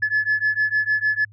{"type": "beating tone pair", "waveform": "sine", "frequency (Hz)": [1715, 1721.6], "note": ["A6", "A6"], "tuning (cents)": [-45, -38], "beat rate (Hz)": 6.6, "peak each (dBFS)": -20, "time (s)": [0.02, 1.25], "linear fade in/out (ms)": 10, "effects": ["tanh soft clip ceiling -13 dBFS", "added 104 Hz sine -45 dBFS peak until 1.32 s"]}